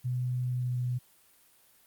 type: tone with pitch glide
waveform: sine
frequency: 125.2 to 124.12 Hz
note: B2 to B2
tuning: +24 to +9 cents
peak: -28 dBFS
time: 0.04-0.99 s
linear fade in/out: 20 ms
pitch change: -15 cents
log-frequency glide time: 0.48-0.79 s
effects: white hiss -62 dBFS RMS until 1.86 s + Opus 32 kbps